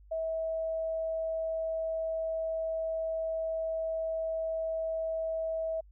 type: tone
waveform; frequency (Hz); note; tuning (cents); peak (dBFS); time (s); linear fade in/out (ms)
sine; 647; E5; -32; -30; 0.11-5.81; 10
effects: added 50 Hz sine -53 dBFS peak until 5.91 s